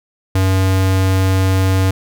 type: tone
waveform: square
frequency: 94.8 Hz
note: F#2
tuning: 43 cents sharp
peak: -12 dBFS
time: 0.35-1.91 s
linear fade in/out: 5 ms
effects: none